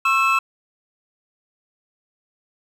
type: tone cluster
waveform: triangle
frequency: 1087 / 1334 / 2615 Hz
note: C#6 / E6 / E7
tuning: -34 / +20 / -15 cents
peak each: -18 dBFS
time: 0.05-0.39 s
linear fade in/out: 5 ms
effects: none